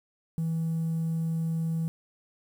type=tone; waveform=triangle; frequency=163.1 Hz; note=E3; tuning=18 cents flat; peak=-23 dBFS; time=0.38-1.88 s; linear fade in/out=0 ms; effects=tanh soft clip ceiling -22 dBFS + 9-bit